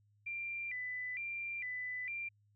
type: tone with vibrato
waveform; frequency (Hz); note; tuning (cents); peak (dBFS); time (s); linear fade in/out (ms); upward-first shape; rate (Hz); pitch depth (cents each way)
sine; 2178; C#7; -31; -38; 0.26-2.29; 10; square; 1.1; 150
effects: added 103 Hz sine -68 dBFS peak until 2.55 s